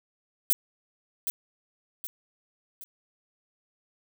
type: noise with echo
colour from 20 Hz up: violet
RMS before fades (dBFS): -22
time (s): 0.5-0.53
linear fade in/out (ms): 0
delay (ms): 770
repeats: 3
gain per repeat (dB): -7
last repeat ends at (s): 2.84
effects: none